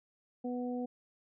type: harmonic tone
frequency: 246.9 Hz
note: B3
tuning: in tune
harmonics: 1 / 2 / 3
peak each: -35 / -40 / -45 dBFS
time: 0.44-0.86 s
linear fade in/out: 10 ms
effects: none